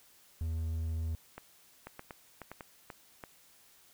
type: tone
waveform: triangle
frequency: 81 Hz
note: E2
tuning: 30 cents flat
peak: -30 dBFS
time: 0.41-1.15 s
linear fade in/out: 0 ms
type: clicks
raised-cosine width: 0.5 ms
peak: -28 dBFS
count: 9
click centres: 1.38 / 1.87 / 1.994 / 2.108 / 2.417 / 2.516 / 2.608 / 2.902 / 3.238 s
effects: white hiss -62 dBFS RMS until 3.93 s